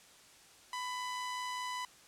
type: tone with amplitude modulation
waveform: sawtooth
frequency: 998 Hz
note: B5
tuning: 18 cents sharp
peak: -32 dBFS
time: 0.73-1.85 s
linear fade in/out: 2 ms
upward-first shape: sine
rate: 105 Hz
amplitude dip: 25%
effects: white hiss -59 dBFS RMS until 2.07 s + low-pass 9000 Hz 12 dB/octave